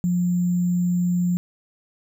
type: tone with sample-and-hold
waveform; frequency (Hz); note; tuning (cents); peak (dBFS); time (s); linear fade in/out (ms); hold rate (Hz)
sine; 176.9; F3; +23; -18; 0.04-1.37; 0; 7350
effects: none